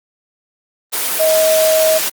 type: tone in noise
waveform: sine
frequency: 633 Hz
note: D#5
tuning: 30 cents sharp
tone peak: -10 dBFS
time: 1.19-1.99 s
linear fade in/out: 20 ms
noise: white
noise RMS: -18 dBFS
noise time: 0.92-2.1 s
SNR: +5 dB
effects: high-pass 300 Hz 12 dB/octave + Opus 24 kbps